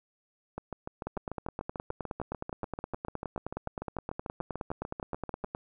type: two click trains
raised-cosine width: 1 ms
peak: -22 / -20 dBFS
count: 34 / 44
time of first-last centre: 0.58-5.44 / 1.07-5.549 s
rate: 6.79 / 9.6 Hz
effects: none